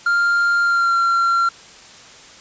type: tone with pitch glide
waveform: triangle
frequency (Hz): 1396.9 to 1371.3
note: F6 to F6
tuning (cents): 0 to -32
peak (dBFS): -12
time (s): 0.06-1.49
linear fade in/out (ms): 5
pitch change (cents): -32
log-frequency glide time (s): 0.62-0.96
effects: white hiss -42 dBFS RMS until 2.4 s + resampled to 16000 Hz